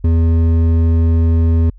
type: tone with hard clipping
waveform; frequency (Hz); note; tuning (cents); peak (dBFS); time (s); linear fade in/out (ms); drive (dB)
sine; 82.41; E2; 0; -11; 0.04-1.7; 5; 9
effects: added 43 Hz sine -36 dBFS peak until 1.78 s